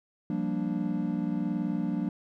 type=chord; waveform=triangle; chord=G minor seventh; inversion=third; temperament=equal; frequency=174.61 / 196 / 233.1 / 293.7 Hz; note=F3 / G3 / Bb3 / D4; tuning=0 / 0 / 0 / 0 cents; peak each=-31 / -31 / -31 / -31 dBFS; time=0.3-2.09 s; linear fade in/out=2 ms; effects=none